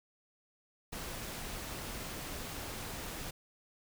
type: noise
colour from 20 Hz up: pink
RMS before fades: -42 dBFS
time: 0.92-3.31 s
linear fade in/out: 10 ms
effects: none